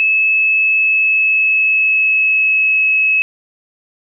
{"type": "tone with pitch glide", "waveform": "sine", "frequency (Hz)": [2598, 2577], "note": ["E7", "E7"], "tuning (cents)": [-26, -40], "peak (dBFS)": -10, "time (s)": [0, 3.22], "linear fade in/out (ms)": 0, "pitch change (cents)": -14, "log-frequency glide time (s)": [0.69, 2.85], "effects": []}